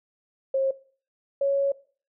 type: tone pair in turn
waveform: sine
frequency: 537 / 555.3 Hz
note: C5 / C#5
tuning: +45 / +3 cents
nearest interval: minor second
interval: 58 cents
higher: second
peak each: -20 dBFS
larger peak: neither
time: 0.54-0.71 / 1.41-1.72 s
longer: second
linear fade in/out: 5 ms
effects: noise-tail reverb RT60 0.4 s tail -18 dB re dry